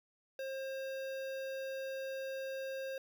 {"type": "tone with notch filter", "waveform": "square", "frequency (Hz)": 534, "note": "C5", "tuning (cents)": 35, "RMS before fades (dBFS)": -41, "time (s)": [0.39, 2.98], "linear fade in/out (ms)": 2, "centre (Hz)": 8300, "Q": 0.86, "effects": []}